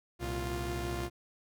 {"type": "tone cluster", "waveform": "sawtooth", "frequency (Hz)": [65.7, 118.5, 349.8], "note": ["C2", "A#2", "F4"], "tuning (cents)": [8, 29, 3], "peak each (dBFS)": [-33, -37, -33], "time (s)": [0.19, 1.1], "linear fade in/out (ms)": 50, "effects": []}